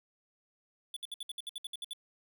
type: tone bursts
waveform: square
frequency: 3464 Hz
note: A7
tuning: 28 cents flat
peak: -38 dBFS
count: 12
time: 0.94-1.933 s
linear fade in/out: 2 ms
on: 25 ms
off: 63 ms
effects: none